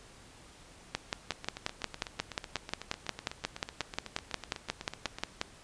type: two click trains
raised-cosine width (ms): 0.2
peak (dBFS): -13 / -22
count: 26 / 32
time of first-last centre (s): 0.95-5.414 / 1.32-5.185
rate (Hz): 5.6 / 8.02
effects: pink hiss -55 dBFS RMS until 5.63 s + resampled to 22050 Hz